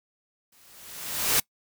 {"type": "noise with exponential growth", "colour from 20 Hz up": "white", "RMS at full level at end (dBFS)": -20, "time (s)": [0.52, 1.4], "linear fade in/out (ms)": 5, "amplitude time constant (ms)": 190, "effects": ["noise-tail reverb RT60 0.1 s tail -24 dB re dry"]}